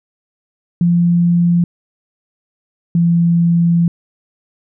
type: tone pair in turn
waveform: sine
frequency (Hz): 172.7 / 170.03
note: F3 / F3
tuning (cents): -19 / -46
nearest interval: unison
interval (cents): 27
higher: first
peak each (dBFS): -9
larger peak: neither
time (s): 0.81-1.64 / 2.95-3.88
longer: second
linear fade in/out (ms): 2
effects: none